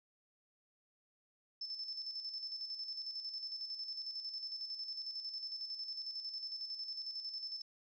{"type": "tone with tremolo", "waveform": "sine", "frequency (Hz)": 5274, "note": "E8", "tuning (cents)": 0, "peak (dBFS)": -39, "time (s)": [1.61, 7.62], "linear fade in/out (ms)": 5, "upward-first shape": "square", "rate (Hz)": 11, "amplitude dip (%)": 50, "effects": []}